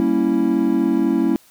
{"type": "chord", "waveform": "triangle", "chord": "G diminished seventh", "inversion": "none", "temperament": "equal", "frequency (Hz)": [196, 233.1, 277.2, 329.6], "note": ["G3", "Bb3", "Db4", "Fb4"], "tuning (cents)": [0, 0, 0, 0], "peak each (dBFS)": [-22, -19, -18, -17], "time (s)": [0, 1.36], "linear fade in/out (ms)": 0, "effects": ["white hiss -52 dBFS RMS until 1.5 s"]}